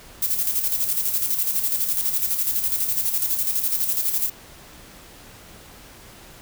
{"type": "noise with tremolo", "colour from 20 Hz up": "violet", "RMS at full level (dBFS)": -21, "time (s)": [0.22, 4.3], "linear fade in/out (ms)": 5, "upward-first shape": "square", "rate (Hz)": 12, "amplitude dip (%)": 50, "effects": ["pink hiss -45 dBFS RMS until 6.41 s"]}